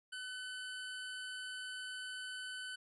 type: tone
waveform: 25% pulse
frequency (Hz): 1509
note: F#6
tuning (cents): +34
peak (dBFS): -39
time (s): 0.12-2.76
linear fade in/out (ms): 10
effects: resampled to 24000 Hz